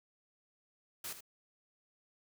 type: noise with echo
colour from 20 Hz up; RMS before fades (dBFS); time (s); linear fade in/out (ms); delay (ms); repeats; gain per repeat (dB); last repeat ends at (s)
white; -42; 1.04-1.13; 5; 78; 1; -10; 1.208
effects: none